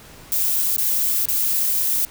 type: noise with dropouts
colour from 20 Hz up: violet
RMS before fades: -20 dBFS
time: 0.32-2.05 s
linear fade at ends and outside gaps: 0 ms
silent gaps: 0.764-0.782 / 1.255-1.286 s
effects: pink hiss -44 dBFS RMS until 2.1 s